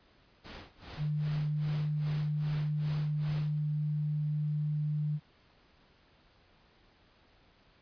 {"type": "noise with tremolo", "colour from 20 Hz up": "pink", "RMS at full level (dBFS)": -45, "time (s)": [0.44, 3.59], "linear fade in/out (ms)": 10, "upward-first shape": "sine", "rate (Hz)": 2.5, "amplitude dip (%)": 95}
{"type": "tone", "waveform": "sine", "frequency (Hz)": 150.3, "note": "D3", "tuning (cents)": 40, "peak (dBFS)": -29, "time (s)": [0.97, 5.2], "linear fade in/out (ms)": 50}
{"effects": ["pink hiss -64 dBFS RMS until 7.81 s", "resampled to 11025 Hz"]}